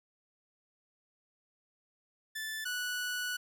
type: tone pair in turn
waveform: sawtooth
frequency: 1755 / 1475.8 Hz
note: A6 / F#6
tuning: -5 / -5 cents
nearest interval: minor third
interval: 300 cents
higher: first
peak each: -33 / -30 dBFS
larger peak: second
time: 2.35-2.65 / 2.65-3.37 s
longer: second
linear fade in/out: 10 ms
effects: none